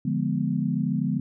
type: chord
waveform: sine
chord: D diminished seventh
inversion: none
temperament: equal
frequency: 146.83 / 174.61 / 207.7 / 246.9 Hz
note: D3 / F3 / Ab3 / Cb4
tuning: 0 / 0 / 0 / 0 cents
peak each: -28 dBFS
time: 0.05-1.2 s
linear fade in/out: 5 ms
effects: none